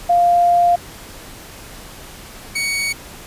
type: tone pair in turn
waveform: sine / sawtooth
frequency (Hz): 698.5 / 2237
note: F5 / C#7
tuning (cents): 0 / +15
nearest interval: octave + minor sixth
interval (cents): 2015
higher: second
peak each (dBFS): -10 / -15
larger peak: first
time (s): 0.09-0.76 / 2.55-2.93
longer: first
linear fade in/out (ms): 10
effects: pink hiss -37 dBFS RMS until 3.26 s + resampled to 32000 Hz